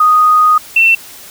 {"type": "tone pair in turn", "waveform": "sine", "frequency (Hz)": [1242, 2692], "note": ["D#6", "E7"], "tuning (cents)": [-3, 36], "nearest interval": "octave + minor second", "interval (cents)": 1339, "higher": "second", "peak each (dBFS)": -5, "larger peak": "neither", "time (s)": [[0, 0.58], [0.76, 0.95]], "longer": "first", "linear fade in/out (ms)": 5, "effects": ["white hiss -34 dBFS RMS until 1.3 s"]}